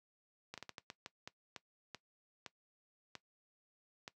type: slowing click train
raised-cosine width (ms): 0.2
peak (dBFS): -28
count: 13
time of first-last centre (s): 0.54-4.079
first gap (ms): 37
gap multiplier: 1.34
effects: noise-tail reverb RT60 0.1 s tail -18 dB re dry + high-pass 100 Hz 12 dB/octave